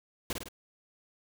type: noise with echo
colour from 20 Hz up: pink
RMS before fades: -33 dBFS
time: 0.3-0.33 s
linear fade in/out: 2 ms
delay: 52 ms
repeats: 3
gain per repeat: -4 dB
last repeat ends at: 0.486 s
effects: none